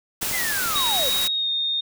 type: noise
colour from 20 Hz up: white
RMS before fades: -26 dBFS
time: 0.21-1.28 s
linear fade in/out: 10 ms
type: clicks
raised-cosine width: 2 ms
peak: -24 dBFS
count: 5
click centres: 0.229 / 0.313 / 0.659 / 0.703 / 0.759 s
type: linear sweep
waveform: triangle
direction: down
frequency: 2112 to 462.2 Hz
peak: -24 dBFS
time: 0.32-1.1 s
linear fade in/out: 20 ms
type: tone with pitch glide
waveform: sine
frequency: 3787 to 3677 Hz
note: A#7 to A#7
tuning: +27 to -24 cents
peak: -21 dBFS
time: 0.75-1.81 s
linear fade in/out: 10 ms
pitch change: -51 cents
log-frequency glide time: 1.24-1.49 s
effects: none